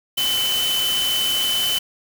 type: tone in noise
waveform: sine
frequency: 3032 Hz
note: F#7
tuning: 42 cents sharp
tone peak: -19 dBFS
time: 0.17-1.79 s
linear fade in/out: 10 ms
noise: white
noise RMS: -26 dBFS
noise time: 0.17-1.79 s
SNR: +4 dB
effects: none